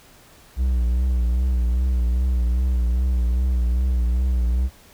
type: tone with vibrato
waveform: triangle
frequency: 61.6 Hz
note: B1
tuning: 4 cents flat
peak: -15 dBFS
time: 0.56-4.7 s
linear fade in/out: 50 ms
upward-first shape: triangle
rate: 2.5 Hz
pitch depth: 82 cents each way
effects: pink hiss -50 dBFS RMS until 4.93 s

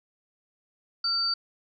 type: tone pair together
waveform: sine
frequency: 1369 / 4605 Hz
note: F6 / D8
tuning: -35 / -35 cents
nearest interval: octave + major sixth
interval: 2100 cents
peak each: -34 / -24 dBFS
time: 1.04-1.34 s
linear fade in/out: 5 ms
effects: none

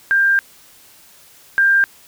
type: tone pair in turn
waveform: sine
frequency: 1592 / 1592 Hz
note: G6 / G6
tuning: +26 / +26 cents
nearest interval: unison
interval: 0 cents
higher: neither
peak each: -11 / -10 dBFS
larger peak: second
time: 0.11-0.39 / 1.58-1.84 s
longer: first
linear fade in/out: 0 ms
effects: white hiss -47 dBFS RMS until 2.07 s

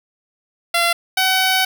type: tone pair in turn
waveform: 10% pulse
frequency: 685 / 755.3 Hz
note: F5 / F#5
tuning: -34 / +35 cents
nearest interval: major second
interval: 169 cents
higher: second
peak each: -6 dBFS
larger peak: neither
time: 0.74-0.93 / 1.17-1.65 s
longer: second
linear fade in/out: 5 ms
effects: none

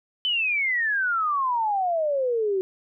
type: exponential sweep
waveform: sine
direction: down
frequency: 3065 to 370 Hz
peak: -21 dBFS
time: 0.25-2.61 s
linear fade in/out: 0 ms
effects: none

